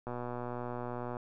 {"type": "click train", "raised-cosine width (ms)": 1, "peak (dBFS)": -25, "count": 135, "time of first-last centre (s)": [0.07, 1.168], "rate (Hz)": 122, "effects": []}